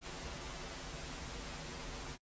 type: noise with comb filter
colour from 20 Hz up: pink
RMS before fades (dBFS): -45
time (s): 0.01-2.18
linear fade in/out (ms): 50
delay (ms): 9.7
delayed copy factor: -0.85
effects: noise-tail reverb RT60 0.1 s tail -26 dB re dry + resampled to 16000 Hz